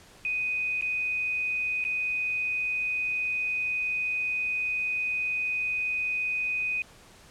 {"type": "tone with dropouts", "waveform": "sine", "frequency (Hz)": 2495, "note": "D#7", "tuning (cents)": 4, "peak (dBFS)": -26, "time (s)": [0.25, 6.82], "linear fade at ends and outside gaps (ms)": 1, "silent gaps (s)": [[0.811, 0.823], [1.841, 1.85]], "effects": ["pink hiss -53 dBFS RMS until 7.3 s", "low-pass 10000 Hz 12 dB/octave"]}